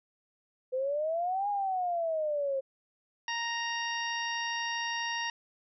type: exponential two-way sweep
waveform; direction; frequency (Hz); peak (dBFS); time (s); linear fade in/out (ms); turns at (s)
sine; up then down; 504 to 827 to 530; -28; 0.72-2.61; 20; 1.49
type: harmonic tone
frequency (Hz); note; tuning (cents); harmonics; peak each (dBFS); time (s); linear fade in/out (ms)
932.3; A#5; 0; 1 / 2 / 3 / 4 / 5 / 6; -36 / -35 / -38 / -44 / -47 / -41; 3.28-5.3; 2
effects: none

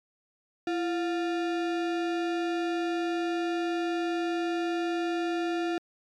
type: tone with sample-and-hold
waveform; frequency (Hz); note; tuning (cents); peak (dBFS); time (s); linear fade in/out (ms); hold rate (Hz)
sine; 337.6; E4; +41; -26; 0.67-5.78; 2; 1050
effects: low-pass 4000 Hz 12 dB/octave + MP3 96 kbps

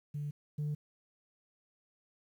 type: tone pair in turn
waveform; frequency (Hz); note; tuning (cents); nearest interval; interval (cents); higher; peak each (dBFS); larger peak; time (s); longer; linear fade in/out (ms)
sine; 146.4 / 148.79; D3 / D3; -5 / +23; unison; 28; second; -34 / -30; second; 0.14-0.31 / 0.58-0.75; neither; 10
effects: tanh soft clip ceiling -31 dBFS + 11-bit

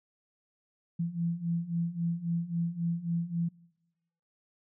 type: beating tone pair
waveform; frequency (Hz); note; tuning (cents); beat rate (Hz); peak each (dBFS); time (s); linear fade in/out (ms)
sine; 167.2 / 170.9; E3 / F3; +25 / -37; 3.7; -34 / -31; 0.99-3.49; 10
effects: noise-tail reverb RT60 1.0 s tail -25 dB re dry

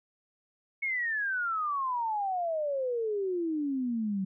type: exponential sweep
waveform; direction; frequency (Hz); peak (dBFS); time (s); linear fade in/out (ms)
sine; down; 2213 to 186.8; -28; 0.82-4.25; 10
effects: none

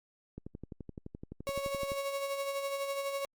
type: click train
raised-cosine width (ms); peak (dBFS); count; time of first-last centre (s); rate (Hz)
3; -29; 19; 0.38-1.918; 11.7
type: tone with tremolo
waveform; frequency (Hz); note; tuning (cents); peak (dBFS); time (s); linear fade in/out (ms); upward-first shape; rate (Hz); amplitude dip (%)
35% pulse; 554.4; C#5; 0; -30; 1.47-3.25; 0; sine; 12; 45
effects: Opus 48 kbps

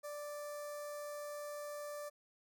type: tone with notch filter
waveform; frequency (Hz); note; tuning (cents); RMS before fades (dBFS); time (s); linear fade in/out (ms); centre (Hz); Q
sawtooth; 587.3; D5; 0; -45; 0.03-2.1; 20; 3000; 0.64
effects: none

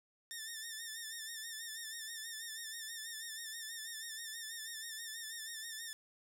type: tone with vibrato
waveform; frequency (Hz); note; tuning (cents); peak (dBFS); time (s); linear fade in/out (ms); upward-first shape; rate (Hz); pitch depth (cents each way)
10% pulse; 1800; A6; +39; -34; 0.31-5.93; 0; sine; 6.2; 62
effects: none

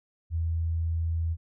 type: tone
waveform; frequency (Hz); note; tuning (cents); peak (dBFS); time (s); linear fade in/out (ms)
sine; 82.41; E2; 0; -25; 0.3-1.37; 50
effects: none

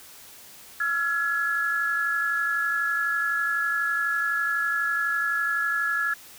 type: tone cluster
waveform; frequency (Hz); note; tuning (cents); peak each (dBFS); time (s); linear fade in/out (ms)
sine; 1334 / 1386 / 1691; E6 / F6 / G#6; +20 / -14 / +31; -32 / -29 / -24; 0.8-6.14; 5
effects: white hiss -47 dBFS RMS until 6.38 s

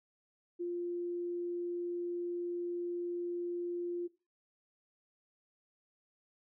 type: tone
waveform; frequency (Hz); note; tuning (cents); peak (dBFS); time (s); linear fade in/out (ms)
sine; 349.2; F4; 0; -34; 0.59-4.08; 20
effects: noise-tail reverb RT60 0.3 s tail -19 dB re dry

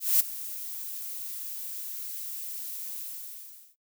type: noise with ADSR envelope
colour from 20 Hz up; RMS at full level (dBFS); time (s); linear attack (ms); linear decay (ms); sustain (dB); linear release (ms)
violet; -20; 0-3.76; 200; 12; -17; 800
effects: noise-tail reverb RT60 0.1 s tail -21 dB re dry

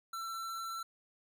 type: tone with vibrato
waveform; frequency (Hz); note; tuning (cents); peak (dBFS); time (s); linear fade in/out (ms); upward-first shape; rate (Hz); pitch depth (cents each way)
square; 1343; E6; +32; -39; 0.13-0.83; 5; triangle; 19; 13
effects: none

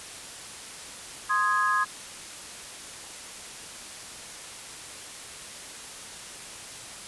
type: chord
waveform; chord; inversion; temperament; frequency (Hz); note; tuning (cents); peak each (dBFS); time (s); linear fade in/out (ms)
sine; Ab major; first; equal; 1046.5 / 1244.5 / 1661.2; C6 / Eb6 / Ab6; 0 / 0 / 0; -26; 1.29-1.85; 20
effects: white hiss -41 dBFS RMS until 7.07 s + resampled to 24000 Hz

